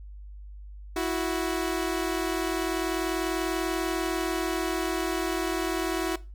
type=tone pair together; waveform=sawtooth; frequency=328.7 / 369 Hz; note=E4 / F#4; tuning=-5 / -5 cents; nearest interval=major second; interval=200 cents; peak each=-25 dBFS; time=0.96-6.16 s; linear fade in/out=5 ms; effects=noise-tail reverb RT60 0.3 s tail -19 dB re dry + added 50 Hz sine -40 dBFS peak until 6.34 s